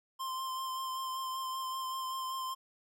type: tone with vibrato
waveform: square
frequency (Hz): 1046.5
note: C6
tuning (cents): 0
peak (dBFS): -36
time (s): 0.19-2.55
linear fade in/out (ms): 20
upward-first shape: sine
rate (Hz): 5.2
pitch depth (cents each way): 18
effects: none